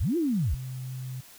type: linear two-way sweep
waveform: sine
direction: up then down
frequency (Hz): 45 to 357 to 45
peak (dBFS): -23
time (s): 0-0.55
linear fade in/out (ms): 10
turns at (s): 0.17
type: tone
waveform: sine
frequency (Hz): 128.8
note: C3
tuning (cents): -27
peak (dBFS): -33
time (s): 0.53-1.21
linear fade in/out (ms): 10
effects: white hiss -51 dBFS RMS until 1.38 s